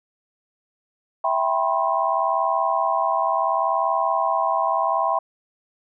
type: chord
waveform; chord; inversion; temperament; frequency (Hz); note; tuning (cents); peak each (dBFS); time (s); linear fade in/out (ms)
sine; C major seventh; first; equal with one note detuned; 659.3 / 784 / 987.8 / 1068.5; E5 / G5 / B5 / C6; 0 / 0 / 0 / +36; -24; 1.24-5.19; 5
effects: none